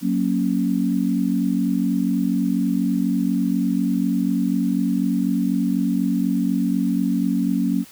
sine chord, F# major, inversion none, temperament equal, 185 / 233.1 / 277.2 Hz, F#3 / A#3 / C#4, 0 / 0 / 0 cents, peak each -22 dBFS, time 0.01-7.85 s, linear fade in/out 50 ms, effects white hiss -46 dBFS RMS until 7.91 s

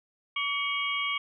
sine tone cluster, 1140 / 2240 / 2876 / 3230 Hz, C#6 / C#7 / F#7 / G#7, +48 / +18 / -50 / -49 cents, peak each -33 / -30 / -36 / -34 dBFS, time 0.36-1.18 s, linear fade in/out 5 ms, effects none

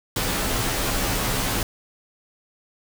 pink noise with comb filter, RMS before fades -24 dBFS, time 0.16-1.63 s, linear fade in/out 2 ms, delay 13 ms, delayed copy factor -0.95, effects none

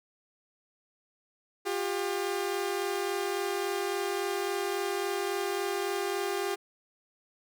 sawtooth tone pair together, 356.1 / 399.7 Hz, F4 / G4, +34 / +34 cents, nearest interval major second, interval 200 cents, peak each -30 / -27 dBFS, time 1.65-6.56 s, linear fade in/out 20 ms, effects none

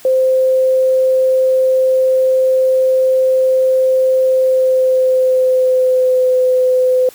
sine tone with pitch glide, 520 to 509.3 Hz, C5 to C5, -11 to -47 cents, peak -9 dBFS, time 0.05-7.09 s, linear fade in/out 2 ms, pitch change -36 cents, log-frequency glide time 4.27-6.37 s, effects white hiss -41 dBFS RMS until 7.14 s

